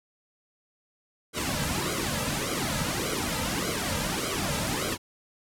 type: noise with flanger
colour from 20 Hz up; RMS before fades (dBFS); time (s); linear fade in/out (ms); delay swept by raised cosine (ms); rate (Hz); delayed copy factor
pink; -29; 1.33-4.98; 50; 1.1 to 2.8; 1.7; -0.85
effects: low-pass 12000 Hz 12 dB/octave

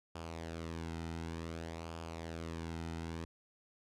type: tone with flanger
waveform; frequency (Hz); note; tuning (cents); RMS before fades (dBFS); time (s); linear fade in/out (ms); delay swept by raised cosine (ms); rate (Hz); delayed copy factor
sawtooth; 82.41; E2; 0; -43; 0.15-3.25; 5; 0.5 to 1.8; 0.55; -0.55
effects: low-pass 8000 Hz 12 dB/octave

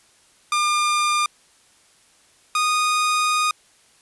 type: tone pair in turn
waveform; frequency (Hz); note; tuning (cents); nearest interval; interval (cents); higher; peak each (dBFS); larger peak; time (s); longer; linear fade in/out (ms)
sawtooth; 1203 / 1234.7; D6 / D#6; +41 / -14; unison; 45; second; -14; neither; 0.52-1.26 / 2.55-3.51; second; 2
effects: white hiss -56 dBFS RMS until 4.01 s + resampled to 24000 Hz

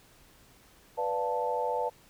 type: chord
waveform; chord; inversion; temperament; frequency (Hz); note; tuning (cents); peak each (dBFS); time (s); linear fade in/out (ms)
sine; B half-diminished seventh; none; equal; 493.9 / 587.3 / 698.5 / 880; B4 / D5 / F5 / A5; 0 / 0 / 0 / 0; -32 / -35 / -37 / -31; 0.97-1.9; 20
effects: pink hiss -59 dBFS RMS until 2.09 s

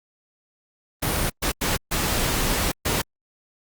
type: noise bursts at uneven times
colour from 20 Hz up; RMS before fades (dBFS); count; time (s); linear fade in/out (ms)
pink; -23; 5; 1.02-1.3 / 1.42-1.52 / 1.61-1.77 / 1.91-2.72 / 2.85-3.02; 10
effects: Opus 32 kbps

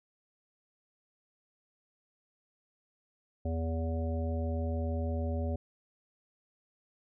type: harmonic tone with a mistuned harmonic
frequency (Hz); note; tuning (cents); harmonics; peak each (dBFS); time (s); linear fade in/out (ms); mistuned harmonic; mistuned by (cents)
81.7; E2; -15; 1 / 3 / 5 / 7 / 9; -31 / -38 / -43 / -40 / -46; 3.45-5.56; 5; 9; -15
effects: none

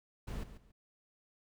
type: noise with echo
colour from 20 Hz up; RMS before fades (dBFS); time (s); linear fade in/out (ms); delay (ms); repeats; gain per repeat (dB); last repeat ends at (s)
brown; -40; 0.27-0.44; 10; 140; 2; -12; 0.72
effects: none

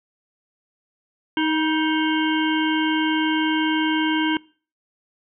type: harmonic tone with a mistuned harmonic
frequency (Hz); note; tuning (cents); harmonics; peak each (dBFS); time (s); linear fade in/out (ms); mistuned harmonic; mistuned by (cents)
312.8; D#4; +9; 1 / 3 / 5 / 7 / 9 / 10; -20 / -26 / -27 / -31 / -31 / -30; 1.37-4.37; 2; 3; +37
effects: noise-tail reverb RT60 0.4 s tail -23 dB re dry

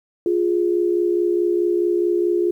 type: tone pair together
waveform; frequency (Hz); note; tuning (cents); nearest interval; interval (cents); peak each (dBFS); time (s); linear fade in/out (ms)
sine; 350.6 / 415.3; F4 / G#4; +7 / 0; minor third; 293; -17 / -22; 0.26-2.51; 2
effects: 9-bit

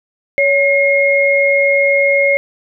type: tone pair together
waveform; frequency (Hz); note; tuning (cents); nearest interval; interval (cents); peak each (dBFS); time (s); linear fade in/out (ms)
sine; 560 / 2148; C#5 / C7; +18 / +45; octave + major seventh; 2327; -12; 0.38-2.37; 0
effects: none

